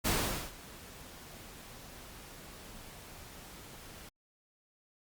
pink noise with ADSR envelope, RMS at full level -29 dBFS, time 0.04-4.09 s, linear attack 22 ms, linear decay 450 ms, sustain -21 dB, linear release 4 ms, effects Opus 48 kbps

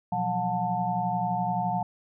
sine tone cluster, 123.1 / 173.5 / 185.1 / 721 / 887 Hz, B2 / F3 / F#3 / F#5 / A5, -5 / -11 / +1 / -45 / +14 cents, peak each -36 / -35 / -33 / -28 / -30 dBFS, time 0.12-1.83 s, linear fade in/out 5 ms, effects none

